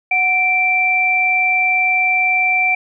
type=tone pair together; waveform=sine; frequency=738.9 / 2346 Hz; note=F#5 / D7; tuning=-3 / -2 cents; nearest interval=octave + minor sixth; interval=2001 cents; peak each=-20 / -13 dBFS; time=0.11-2.75 s; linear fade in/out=5 ms; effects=none